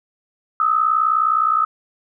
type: tone pair together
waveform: sine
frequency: 1244.5 / 1304.2 Hz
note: D#6 / E6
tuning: 0 / -19 cents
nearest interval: minor second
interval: 81 cents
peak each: -17 dBFS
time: 0.6-1.65 s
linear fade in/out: 2 ms
effects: none